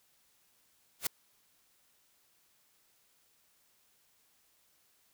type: noise with exponential growth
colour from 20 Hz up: white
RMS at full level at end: -25 dBFS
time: 0.99-1.07 s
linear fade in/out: 5 ms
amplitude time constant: 16 ms
effects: white hiss -70 dBFS RMS until 5.13 s